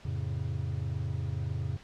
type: chord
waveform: triangle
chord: F augmented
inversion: none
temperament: just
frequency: 87.31 / 109.13 / 136.42 Hz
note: F2 / A2 / C#3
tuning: 0 / -14 / -27 cents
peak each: -33 dBFS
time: 0.05-1.77 s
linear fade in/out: 5 ms
effects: pink hiss -54 dBFS RMS until 1.83 s + low-pass 5000 Hz 12 dB/octave